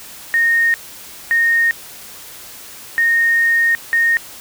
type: tone bursts at uneven times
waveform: sine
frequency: 1848 Hz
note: A#6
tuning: 16 cents flat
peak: -11 dBFS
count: 4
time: 0.34-0.74 / 1.31-1.71 / 2.98-3.75 / 3.93-4.17 s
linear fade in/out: 0 ms
effects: white hiss -36 dBFS RMS until 4.4 s